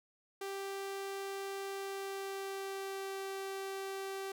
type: tone with pitch glide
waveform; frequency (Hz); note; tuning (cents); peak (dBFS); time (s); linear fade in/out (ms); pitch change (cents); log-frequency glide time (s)
sawtooth; 392.2 to 388.4; G4 to G4; +1 to -16; -35; 0.41-4.32; 5; -17; 1.67-3.19
effects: none